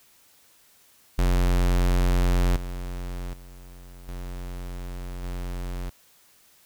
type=tone with level steps; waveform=square; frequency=44.67 Hz; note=F1; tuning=40 cents sharp; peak=-19 / -31 / -43 / -33 / -30 dBFS; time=1.18-5.9 s; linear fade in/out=10 ms; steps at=2.56 / 3.33 / 4.08 / 5.23 s; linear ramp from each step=5 ms; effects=white hiss -58 dBFS RMS until 6.65 s